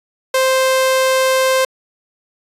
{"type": "tone", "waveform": "sawtooth", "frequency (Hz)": 523.3, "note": "C5", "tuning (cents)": 0, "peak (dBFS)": -8, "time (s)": [0.34, 1.65], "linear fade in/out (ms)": 5, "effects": ["resampled to 32000 Hz"]}